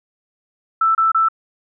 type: tone bursts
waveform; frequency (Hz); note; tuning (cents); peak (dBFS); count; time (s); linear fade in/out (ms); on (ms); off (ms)
sine; 1324; E6; +7; -12; 3; 0.81-1.286; 5; 140; 28
effects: none